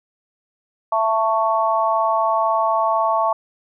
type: harmonic tone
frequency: 222 Hz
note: A3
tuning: 16 cents sharp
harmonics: 3 / 4 / 5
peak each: -20 / -20 / -20 dBFS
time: 0.92-3.33 s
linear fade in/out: 5 ms
effects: none